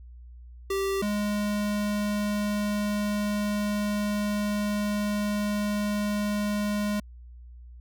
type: tone pair in turn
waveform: square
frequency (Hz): 390.2 / 207.2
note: G4 / G#3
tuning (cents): -8 / -4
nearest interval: major seventh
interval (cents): 1096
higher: first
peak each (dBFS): -26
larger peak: neither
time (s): 0.7-1.02 / 1.02-7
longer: second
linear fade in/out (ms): 5
effects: added 60 Hz sine -43 dBFS peak until 7.8 s